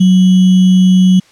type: tone with sample-and-hold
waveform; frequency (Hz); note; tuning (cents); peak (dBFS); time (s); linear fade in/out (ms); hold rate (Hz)
sine; 185; F#3; 0; -4; 0-1.2; 10; 3150
effects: white hiss -46 dBFS RMS until 1.31 s + low-pass 6000 Hz 12 dB/octave